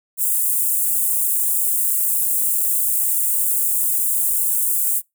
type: high-pass noise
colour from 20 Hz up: white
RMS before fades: -19 dBFS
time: 0.17-5.02 s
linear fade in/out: 50 ms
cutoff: 7900 Hz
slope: 48 dB/octave
effects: noise-tail reverb RT60 0.2 s tail -26 dB re dry